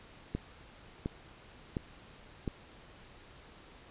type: click train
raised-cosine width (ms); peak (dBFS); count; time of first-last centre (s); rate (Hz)
3; -20; 4; 0.35-2.478; 1.41
effects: pink hiss -55 dBFS RMS until 3.9 s + resampled to 8000 Hz